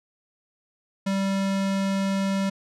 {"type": "tone", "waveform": "square", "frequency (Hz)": 194.9, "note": "G3", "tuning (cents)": -10, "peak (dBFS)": -23, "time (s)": [1.06, 2.5], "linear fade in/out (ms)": 10, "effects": ["low-pass 8000 Hz 12 dB/octave"]}